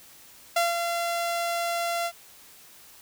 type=tone with ADSR envelope; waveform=sawtooth; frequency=685 Hz; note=F5; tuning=34 cents flat; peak=-16 dBFS; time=0.56-2.12 s; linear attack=6 ms; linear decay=170 ms; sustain=-6 dB; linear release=60 ms; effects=white hiss -51 dBFS RMS until 3.01 s